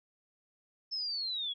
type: linear sweep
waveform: sine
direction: down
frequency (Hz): 5300 to 3283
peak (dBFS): -33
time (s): 0.91-1.54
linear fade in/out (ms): 20
effects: none